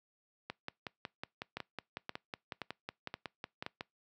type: two click trains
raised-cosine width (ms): 0.3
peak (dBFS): -23 / -22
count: 19 / 5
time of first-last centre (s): 0.5-3.809 / 1.57-3.664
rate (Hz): 5.44 / 1.91
effects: noise-tail reverb RT60 0.2 s tail -25 dB re dry + high-pass 100 Hz 12 dB/octave